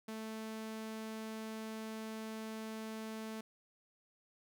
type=tone; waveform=sawtooth; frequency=220 Hz; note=A3; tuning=in tune; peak=-38 dBFS; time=0.08-3.41 s; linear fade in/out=5 ms; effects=none